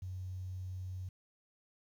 sine tone, 92.5 Hz, F#2, in tune, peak -39 dBFS, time 0.02-1.09 s, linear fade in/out 5 ms, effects 11-bit

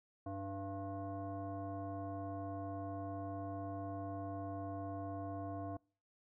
sine tone with frequency modulation, 294.1 Hz, D4, 3 cents sharp, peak -40 dBFS, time 0.26-5.77 s, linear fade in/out 5 ms, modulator 392 Hz, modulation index 1.4, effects noise-tail reverb RT60 0.4 s tail -25 dB re dry

